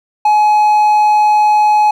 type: tone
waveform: triangle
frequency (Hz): 845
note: G#5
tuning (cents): +30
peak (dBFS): -5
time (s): 0.25-1.91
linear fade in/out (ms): 5
effects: none